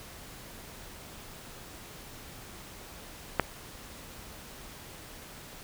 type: click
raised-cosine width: 0.5 ms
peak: -7 dBFS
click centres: 3.397 s
effects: pink hiss -47 dBFS RMS until 5.63 s